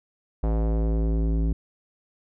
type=tone with low-pass filter sweep; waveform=square; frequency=55 Hz; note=A1; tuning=in tune; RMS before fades=-23 dBFS; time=0.43-1.53 s; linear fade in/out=5 ms; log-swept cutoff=730 to 270 Hz; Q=1.3; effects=none